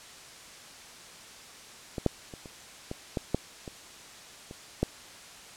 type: clicks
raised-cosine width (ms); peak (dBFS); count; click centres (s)
2; -19 / -9 / -28 / -30 / -21 / -15 / -11 / -25 / -28 / -11; 10; 1.982 / 2.063 / 2.338 / 2.458 / 2.914 / 3.172 / 3.346 / 3.678 / 4.511 / 4.83
effects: white hiss -48 dBFS RMS until 5.56 s + low-pass 8000 Hz 12 dB/octave

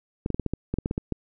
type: clicks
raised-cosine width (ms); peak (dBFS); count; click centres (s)
3; -13; 12; 0.261 / 0.303 / 0.345 / 0.397 / 0.463 / 0.536 / 0.74 / 0.786 / 0.859 / 0.911 / 0.979 / 1.123
effects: none

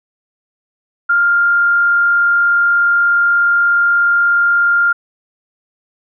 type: tone with frequency modulation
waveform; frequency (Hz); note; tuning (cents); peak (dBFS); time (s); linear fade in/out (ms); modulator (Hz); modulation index
sine; 1400; F6; +4; -9; 1.09-4.93; 10; 43.3; 0.22
effects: none

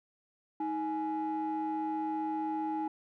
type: ring-modulated tone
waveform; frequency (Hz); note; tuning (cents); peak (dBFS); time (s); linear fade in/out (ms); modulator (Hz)
triangle; 261.6; C4; 0; -25; 0.6-2.88; 5; 577
effects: tanh soft clip ceiling -25 dBFS

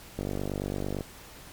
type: click train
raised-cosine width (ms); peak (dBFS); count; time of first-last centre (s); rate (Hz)
2; -18; 41; 0.19-1.008; 48.9
effects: pink hiss -48 dBFS RMS until 1.52 s + MP3 96 kbps

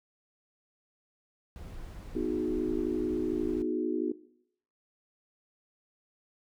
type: noise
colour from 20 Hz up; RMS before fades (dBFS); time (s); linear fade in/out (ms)
brown; -43; 1.56-3.62; 0
type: chord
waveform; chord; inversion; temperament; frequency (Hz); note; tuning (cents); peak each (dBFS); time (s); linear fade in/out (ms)
sine; G# minor seventh; first; equal with one note detuned; 246.9 / 311.1 / 362.4 / 415.3; B3 / D#4 / F#4 / G#4; 0 / 0 / -36 / 0; -35 / -33 / -33 / -37; 2.15-4.12; 5
effects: noise-tail reverb RT60 0.7 s tail -18 dB re dry

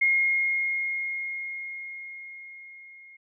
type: tone with level ramp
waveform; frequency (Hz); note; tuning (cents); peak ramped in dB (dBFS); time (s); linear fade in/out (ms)
sine; 2145; C7; +42; -18 to -47; 0.01-3.17; 10
effects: none

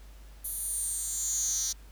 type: tone with high-pass filter sweep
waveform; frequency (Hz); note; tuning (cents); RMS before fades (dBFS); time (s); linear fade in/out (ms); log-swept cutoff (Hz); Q
10% pulse; 261.6; C4; 0; -32; 0.44-1.73; 10; 11000 to 5500; 7
effects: added 50 Hz sine -47 dBFS peak until 1.91 s + pink hiss -59 dBFS RMS until 1.91 s

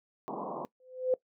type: band-pass noise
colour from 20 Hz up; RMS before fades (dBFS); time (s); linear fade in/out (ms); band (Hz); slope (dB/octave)
white; -38; 0.28-0.65; 0; 150 to 1100; 96
type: tone with exponential growth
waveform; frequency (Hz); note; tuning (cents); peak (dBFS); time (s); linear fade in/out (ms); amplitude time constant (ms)
sine; 511; C5; -41; -21; 0.8-1.14; 2; 72
effects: noise-tail reverb RT60 0.1 s tail -20 dB re dry

